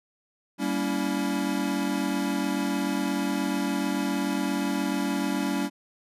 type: chord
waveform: square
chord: G diminished seventh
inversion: none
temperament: equal with one note detuned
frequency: 196 / 233.1 / 282.4 / 329.6 Hz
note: G3 / Bb3 / Db4 / Fb4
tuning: 0 / 0 / +32 / 0 cents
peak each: -31 / -34 / -29 / -34 dBFS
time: 0.58-5.7 s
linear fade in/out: 50 ms
effects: resampled to 32000 Hz